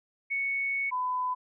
sine tone pair in turn, 2217 / 1004.2 Hz, C#7 / B5, 0 / +29 cents, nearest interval octave + major second, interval 1371 cents, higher first, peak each -27 dBFS, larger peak neither, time 0.3-0.91 / 0.91-1.35 s, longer first, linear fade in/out 20 ms, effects none

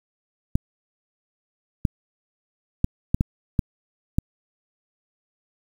clicks, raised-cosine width 5 ms, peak -6 dBFS, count 7, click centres 0.555 / 1.852 / 2.844 / 3.145 / 3.209 / 3.592 / 4.185 s, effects 7-bit

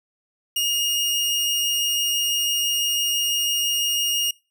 sawtooth tone, 2851 Hz, F7, 35 cents sharp, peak -17 dBFS, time 0.56-4.31 s, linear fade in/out 5 ms, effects noise-tail reverb RT60 0.3 s tail -23 dB re dry

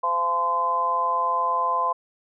harmonic tone, 171.4 Hz, F3, 32 cents flat, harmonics 3 / 4 / 5 / 6, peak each -32 / -30 / -32 / -21 dBFS, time 0.03-1.93 s, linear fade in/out 10 ms, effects none

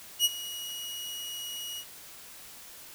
sawtooth tone with ADSR envelope, 2902 Hz, F#7, 34 cents flat, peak -16 dBFS, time 0.19-1.85 s, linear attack 59 ms, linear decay 32 ms, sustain -17 dB, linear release 64 ms, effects white hiss -48 dBFS RMS until 2.94 s

